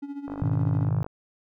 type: tone with tremolo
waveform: triangle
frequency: 282.4 Hz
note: C#4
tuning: 32 cents sharp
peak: -28 dBFS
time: 0.02-0.89 s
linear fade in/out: 10 ms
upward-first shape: sine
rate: 14 Hz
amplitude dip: 70%
type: click train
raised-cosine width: 1 ms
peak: -23 dBFS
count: 41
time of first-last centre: 0.28-1.064 s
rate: 51 Hz
type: chord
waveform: sine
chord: G# minor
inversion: none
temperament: equal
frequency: 103.83 / 123.47 / 155.56 Hz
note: G#2 / B2 / D#3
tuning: 0 / 0 / 0 cents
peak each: -26 dBFS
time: 0.42-1.03 s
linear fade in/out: 0 ms
effects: none